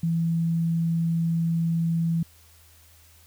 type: tone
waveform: sine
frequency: 166 Hz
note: E3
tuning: 12 cents sharp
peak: -21 dBFS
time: 0.03-2.23 s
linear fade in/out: 5 ms
effects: added 81 Hz sine -55 dBFS peak until 3.26 s + white hiss -56 dBFS RMS until 3.26 s